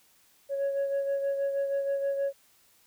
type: beating tone pair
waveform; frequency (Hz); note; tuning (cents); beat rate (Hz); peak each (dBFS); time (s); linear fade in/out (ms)
sine; 554.4 / 560.7; C#5 / C#5; 0 / +20; 6.3; -25 / -34; 0.49-2.33; 50
effects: tanh soft clip ceiling -24 dBFS + white hiss -63 dBFS RMS until 2.86 s